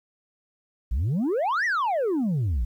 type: exponential two-way sweep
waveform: sine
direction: up then down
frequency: 51.4 to 2000 to 51.4 Hz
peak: -19 dBFS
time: 0.91-2.65 s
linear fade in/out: 10 ms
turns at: 1.65 s
effects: tanh soft clip ceiling -21 dBFS + 10-bit